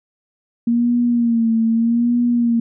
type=tone with vibrato; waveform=sine; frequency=233.1 Hz; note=A#3; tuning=in tune; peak=-13 dBFS; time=0.67-2.6 s; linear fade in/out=5 ms; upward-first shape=sine; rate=0.81 Hz; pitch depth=58 cents each way; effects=none